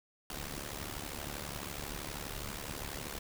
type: noise with amplitude modulation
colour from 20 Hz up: pink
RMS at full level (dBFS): -38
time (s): 0.3-3.19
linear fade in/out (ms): 2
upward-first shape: sine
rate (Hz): 72.3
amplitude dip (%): 80
effects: none